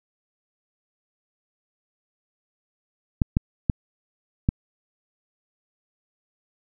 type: clicks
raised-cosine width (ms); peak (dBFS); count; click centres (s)
5; -6; 4; 3.218 / 3.369 / 3.698 / 4.489
effects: none